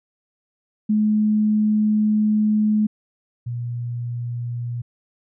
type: tone pair in turn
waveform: sine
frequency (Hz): 213 / 119.96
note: G#3 / B2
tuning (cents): +44 / -50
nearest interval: minor seventh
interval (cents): 994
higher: first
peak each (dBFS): -15 / -24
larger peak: first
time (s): 0.89-2.87 / 3.46-4.82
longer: first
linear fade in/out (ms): 10
effects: none